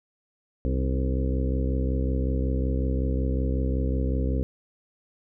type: harmonic tone with a mistuned harmonic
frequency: 65.4 Hz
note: C2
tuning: in tune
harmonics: 1 / 2 / 3 / 4 / 5 / 6 / 7 / 8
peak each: -24 / -31 / -35 / -32 / -38 / -39 / -36 / -38 dBFS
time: 0.65-4.43 s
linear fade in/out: 0 ms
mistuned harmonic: 5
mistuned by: -43 cents
effects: none